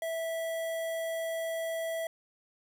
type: tone with notch filter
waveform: square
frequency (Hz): 656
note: E5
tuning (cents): -9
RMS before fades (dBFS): -34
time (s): 0.02-2.07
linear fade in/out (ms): 2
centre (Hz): 4900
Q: 1.4
effects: none